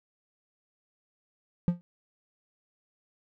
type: tone with exponential decay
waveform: triangle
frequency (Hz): 174.61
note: F3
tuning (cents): 0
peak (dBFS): -15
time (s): 1.68-1.81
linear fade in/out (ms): 0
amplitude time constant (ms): 27
effects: none